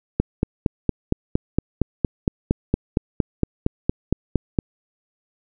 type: click train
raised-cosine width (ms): 3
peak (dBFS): -4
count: 20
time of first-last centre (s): 0.2-4.588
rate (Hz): 4.33
effects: none